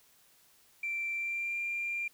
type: tone with pitch glide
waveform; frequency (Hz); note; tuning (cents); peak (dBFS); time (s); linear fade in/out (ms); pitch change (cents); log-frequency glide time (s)
sine; 2349 to 2386; D7 to D7; 0 to +27; -31; 0.83-2.08; 5; +27; 1.15-1.58
effects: tanh soft clip ceiling -27 dBFS + white hiss -64 dBFS RMS until 2.13 s